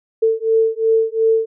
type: beating tone pair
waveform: sine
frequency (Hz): 445.9 / 448.7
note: A4 / A4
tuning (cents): +23 / +34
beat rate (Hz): 2.8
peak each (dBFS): -16 / -16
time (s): 0.22-1.46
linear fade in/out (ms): 10
effects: none